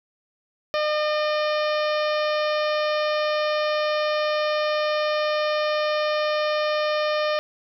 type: harmonic tone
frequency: 606 Hz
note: D#5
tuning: 46 cents flat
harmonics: 1 / 2 / 3 / 4 / 5 / 6 / 7 / 8 / 9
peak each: -22 / -28 / -32 / -34 / -36 / -38 / -39 / -40 / -41 dBFS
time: 0.74-7.39 s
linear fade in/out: 0 ms
effects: 10-bit

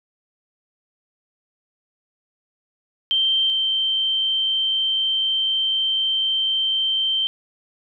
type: tone pair in turn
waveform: sine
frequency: 3136 / 3124 Hz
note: G7 / G7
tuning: 0 / -7 cents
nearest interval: unison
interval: 7 cents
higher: first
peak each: -16 / -18 dBFS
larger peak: first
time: 3.11-3.5 / 3.5-7.27 s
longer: second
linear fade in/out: 0 ms
effects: none

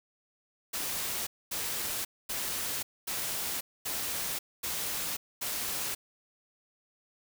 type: noise bursts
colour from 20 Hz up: white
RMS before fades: -34 dBFS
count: 7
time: 0.73-5.95 s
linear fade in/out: 10 ms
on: 540 ms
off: 240 ms
effects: none

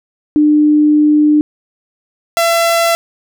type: tone pair in turn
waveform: sine / sawtooth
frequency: 300 / 673.5 Hz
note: D4 / E5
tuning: +37 / +37 cents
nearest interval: octave + major second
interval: 1400 cents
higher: second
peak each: -6 dBFS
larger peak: neither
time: 0.36-1.41 / 2.37-2.95 s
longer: first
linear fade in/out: 0 ms
effects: none

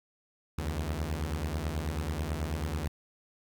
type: beating tone pair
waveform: sawtooth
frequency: 72.2 / 81.4 Hz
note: D2 / E2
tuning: -29 / -21 cents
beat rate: 9.2 Hz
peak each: -30 dBFS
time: 0.58-2.88 s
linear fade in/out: 5 ms
effects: 11-bit

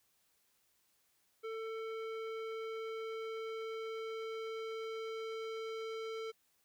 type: tone with low-pass filter sweep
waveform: square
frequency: 445.9 Hz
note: A4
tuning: 23 cents sharp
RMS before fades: -42 dBFS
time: 1.43-6.32 s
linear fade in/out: 20 ms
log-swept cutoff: 2400 to 4000 Hz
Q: 1
effects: white hiss -75 dBFS RMS until 6.64 s

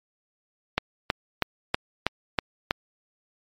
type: click train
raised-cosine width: 0.3 ms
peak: -5 dBFS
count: 7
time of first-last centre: 0.78-2.709 s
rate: 3.11 Hz
effects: MP3 64 kbps

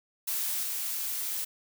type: noise with level steps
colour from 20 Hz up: blue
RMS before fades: -31 / -33 dBFS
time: 0.27-1.45 s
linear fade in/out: 10 ms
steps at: 0.63 s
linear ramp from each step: 5 ms
effects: none

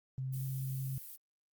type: tone with pitch glide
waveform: sine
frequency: 131.4 to 132.93 Hz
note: C3 to C3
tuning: +8 to +28 cents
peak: -35 dBFS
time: 0.18-0.98 s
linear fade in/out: 0 ms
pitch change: +20 cents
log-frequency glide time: 0.33-0.43 s
type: noise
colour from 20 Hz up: violet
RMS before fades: -48 dBFS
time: 0.32-1.17 s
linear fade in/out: 20 ms
effects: Opus 32 kbps

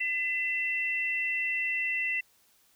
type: tone pair together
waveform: sine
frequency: 2015 / 2690 Hz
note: B6 / E7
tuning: +34 / +34 cents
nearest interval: perfect fourth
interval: 500 cents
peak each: -30 / -30 dBFS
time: 0-2.21 s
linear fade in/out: 10 ms
effects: white hiss -65 dBFS RMS until 2.75 s

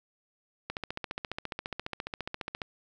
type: click train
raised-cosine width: 0.3 ms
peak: -18 dBFS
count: 29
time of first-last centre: 0.7-2.618 s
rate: 14.6 Hz
effects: none

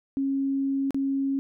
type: tone with dropouts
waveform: sine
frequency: 273 Hz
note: C#4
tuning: 26 cents flat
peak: -23 dBFS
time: 0.17-1.39 s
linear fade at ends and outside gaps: 0 ms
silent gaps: 0.907-0.945 s
effects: none

